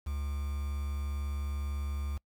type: tone with quantisation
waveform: triangle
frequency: 71 Hz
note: C#2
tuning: 42 cents sharp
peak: -30 dBFS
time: 0.06-2.18 s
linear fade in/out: 10 ms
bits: 8
effects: noise-tail reverb RT60 0.1 s tail -25 dB re dry